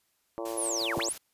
harmonic tone, 113.6 Hz, A#2, 44 cents flat, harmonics 3 / 4 / 5 / 6 / 7 / 8 / 9 / 10, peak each -37 / -40 / -37 / -43 / -46 / -45 / -47 / -48 dBFS, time 0.38-1.09 s, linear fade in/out 0 ms
white noise with tremolo, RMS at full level -43 dBFS, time 0.45-1.18 s, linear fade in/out 5 ms, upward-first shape sine, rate 6 Hz, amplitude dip 45%
sine linear two-way sweep, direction down then up, 11000 to 38.91 to 11000 Hz, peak -29 dBFS, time 0.57-1.13 s, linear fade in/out 10 ms, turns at 0.98 s
effects white hiss -73 dBFS RMS until 1.33 s + resampled to 32000 Hz

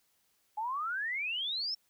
sine exponential sweep, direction up, 829 to 5440 Hz, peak -32 dBFS, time 0.57-1.75 s, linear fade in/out 10 ms, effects white hiss -73 dBFS RMS until 1.89 s

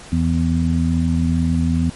harmonic tone, 82.41 Hz, E2, in tune, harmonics 1 / 2 / 3, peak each -19 / -19 / -19 dBFS, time 0.12-1.9 s, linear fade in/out 5 ms, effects pink hiss -39 dBFS RMS until 1.95 s + MP3 48 kbps

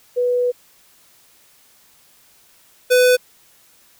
sine / square tone pair in turn, 491.9 / 499.6 Hz, B4 / B4, -7 / +20 cents, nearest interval unison, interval 27 cents, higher second, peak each -15 / -11 dBFS, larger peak second, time 0.16-0.52 / 2.9-3.17 s, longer first, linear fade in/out 20 ms, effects white hiss -53 dBFS RMS until 3.99 s

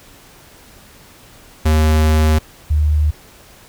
square / sine tone pair in turn, 77.78 / 75.52 Hz, D#2 / D2, 0 / +49 cents, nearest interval minor second, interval 51 cents, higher first, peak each -11 dBFS, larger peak neither, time 1.65-2.39 / 2.7-3.11 s, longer first, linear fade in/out 10 ms, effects pink hiss -44 dBFS RMS until 3.68 s

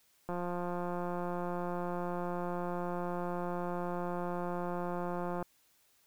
click train, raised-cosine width 1 ms, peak -24 dBFS, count 905, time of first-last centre 0.29-5.426 s, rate 176 Hz, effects white hiss -69 dBFS RMS until 6.06 s

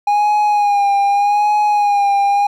triangle tone with vibrato, 819 Hz, G#5, 24 cents flat, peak -9 dBFS, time 0.07-2.47 s, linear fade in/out 5 ms, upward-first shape sine, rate 0.83 Hz, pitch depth 40 cents each way, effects none

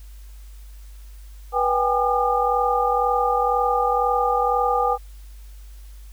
sine tone cluster, 488.8 / 778 / 820 / 1208 Hz, B4 / G5 / G#5 / D6, -18 / -13 / -22 / +48 cents, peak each -23 dBFS, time 1.52-4.98 s, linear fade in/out 50 ms, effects added 50 Hz sine -38 dBFS peak until 6.12 s + white hiss -55 dBFS RMS until 6.12 s

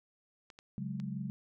clicks, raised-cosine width 0.2 ms, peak -34 dBFS, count 3, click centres 0.502 / 0.589 / 1 s
sine chord, C# suspended fourth, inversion none, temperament just, 138.59 / 184.79 / 207.9 Hz, C#3 / F#3 / G#3, 0 / -2 / +2 cents, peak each -40 dBFS, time 0.78-1.3 s, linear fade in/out 0 ms
effects none

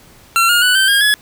25% pulse tone with pitch steps, 1360 / 1421 / 1484.8 / 1551.4 / 1621.1 / 1693.8 Hz, F6 / F6 / F#6 / G6 / G#6 / G#6, -46 / +30 / +6 / -18 / -42 / +34 cents, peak -6 dBFS, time 0.36-1.14 s, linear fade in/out 0 ms, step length 130 ms, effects pink hiss -45 dBFS RMS until 1.21 s

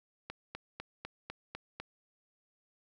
click train, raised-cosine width 0.3 ms, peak -24 dBFS, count 7, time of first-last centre 0.3-1.8 s, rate 4 Hz, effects none

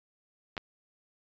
clicks, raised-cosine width 0.3 ms, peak -26 / -17 dBFS, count 2, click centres 0.568 / 0.578 s, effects resampled to 16000 Hz

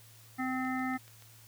harmonic tone, 258.2 Hz, C4, 23 cents flat, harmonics 1 / 3 / 5 / 7 / 8, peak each -33 / -38 / -40 / -41 / -42 dBFS, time 0.38-0.98 s, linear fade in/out 20 ms
click train, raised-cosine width 0.2 ms, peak -37 dBFS, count 5, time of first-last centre 0.65-1.223 s, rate 6.98 Hz
effects added 112 Hz sine -57 dBFS peak until 1.47 s + white hiss -58 dBFS RMS until 1.47 s

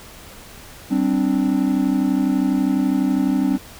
triangle chord, G suspended fourth, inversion none, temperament equal with one note detuned, 193.75 / 261.6 / 293.7 Hz, G3 / C4 / D4, -20 / 0 / 0 cents, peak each -20 / -17 / -19 dBFS, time 0.9-3.58 s, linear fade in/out 20 ms, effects pink hiss -41 dBFS RMS until 3.79 s

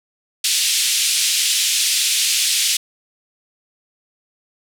pink band-pass noise, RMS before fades -18 dBFS, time 0.44-2.77 s, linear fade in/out 5 ms, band 2800 to 11000 Hz, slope 24 dB/octave, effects none

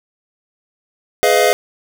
square chord, F half-diminished seventh, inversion first, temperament just, 419.1 / 502.9 / 628.6 / 698.5 Hz, Ab4 / Cb5 / Eb5 / F5, +16 / +31 / +18 / 0 cents, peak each -17 dBFS, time 1.23-1.53 s, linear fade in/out 0 ms, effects none

